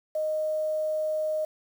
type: tone with quantisation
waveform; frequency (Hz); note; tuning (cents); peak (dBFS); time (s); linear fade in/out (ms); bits
sine; 620; D#5; -6; -25; 0.15-1.45; 5; 8
effects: none